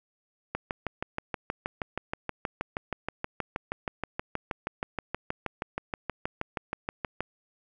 click train, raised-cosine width 0.5 ms, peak -15 dBFS, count 43, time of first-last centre 0.55-7.206 s, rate 6.31 Hz, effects none

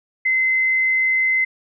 sine tone, 2057 Hz, C7, 30 cents flat, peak -15 dBFS, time 0.25-1.45 s, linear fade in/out 10 ms, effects none

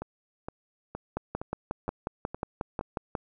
two click trains, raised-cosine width 1 ms, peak -21 / -16 dBFS, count 7 / 12, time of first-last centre 0.02-2.811 / 1.17-3.152 s, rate 2.15 / 5.55 Hz, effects none

